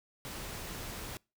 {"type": "noise", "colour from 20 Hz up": "pink", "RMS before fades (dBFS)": -42, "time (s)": [0.25, 1.17], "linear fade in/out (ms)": 0, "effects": ["noise-tail reverb RT60 0.3 s tail -26 dB re dry"]}